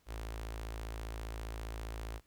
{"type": "tone with notch filter", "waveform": "sawtooth", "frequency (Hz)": 55, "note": "A1", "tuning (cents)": 0, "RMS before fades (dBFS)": -42, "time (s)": [0.06, 2.21], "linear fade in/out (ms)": 50, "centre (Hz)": 170, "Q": 0.64, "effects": ["pink hiss -72 dBFS RMS until 2.26 s"]}